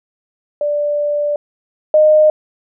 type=tone pair in turn; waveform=sine; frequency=587.3 / 614.2 Hz; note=D5 / D#5; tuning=0 / -23 cents; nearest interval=minor second; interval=77 cents; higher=second; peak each=-14 / -6 dBFS; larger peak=second; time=0.61-1.36 / 1.94-2.3 s; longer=first; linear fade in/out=2 ms; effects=none